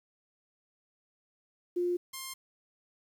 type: tone pair in turn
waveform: sine / 5% pulse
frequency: 353.3 / 1058.7 Hz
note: F4 / C6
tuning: +20 / +20 cents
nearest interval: octave + perfect fifth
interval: 1900 cents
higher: second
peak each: -27 dBFS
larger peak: neither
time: 1.76-1.97 / 2.13-2.34 s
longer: neither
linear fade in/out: 10 ms
effects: 10-bit